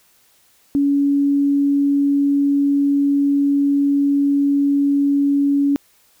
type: tone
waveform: sine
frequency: 282.2 Hz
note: C#4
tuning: 31 cents sharp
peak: -13 dBFS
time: 0.75-5.76 s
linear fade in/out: 0 ms
effects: white hiss -56 dBFS RMS until 6.2 s